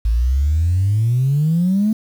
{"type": "exponential sweep", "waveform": "sine", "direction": "up", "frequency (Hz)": [53.4, 222.3], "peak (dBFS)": -12, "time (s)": [0.05, 1.93], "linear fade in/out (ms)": 5, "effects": ["tanh soft clip ceiling -9 dBFS", "7-bit"]}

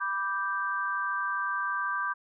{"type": "chord", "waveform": "sine", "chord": "G major", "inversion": "first", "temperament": "equal", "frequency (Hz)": [987.8, 1174.7, 1568], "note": ["B5", "D6", "G6"], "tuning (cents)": [0, 0, 0], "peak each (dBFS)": [-36, -31, -31], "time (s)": [0, 2.14], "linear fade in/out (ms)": 20, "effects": []}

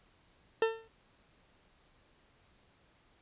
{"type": "tone with exponential decay", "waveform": "40% pulse", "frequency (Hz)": 449.3, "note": "A4", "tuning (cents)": 36, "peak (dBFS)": -22, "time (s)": [0.62, 0.88], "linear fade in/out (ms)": 2, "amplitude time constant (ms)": 56, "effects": ["pink hiss -67 dBFS RMS until 3.21 s", "resampled to 8000 Hz"]}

